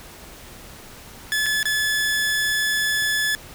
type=tone with dropouts; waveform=sawtooth; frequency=1721 Hz; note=A6; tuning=39 cents flat; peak=-16 dBFS; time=1.32-3.35 s; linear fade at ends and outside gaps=0 ms; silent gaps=1.46-1.464 / 1.629-1.655 s; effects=pink hiss -42 dBFS RMS until 3.54 s